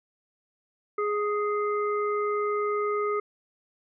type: harmonic tone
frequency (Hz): 415.8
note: G#4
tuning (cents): +2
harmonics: 1 / 3 / 5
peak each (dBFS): -26 / -29 / -39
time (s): 0.98-3.2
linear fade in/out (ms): 5
effects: none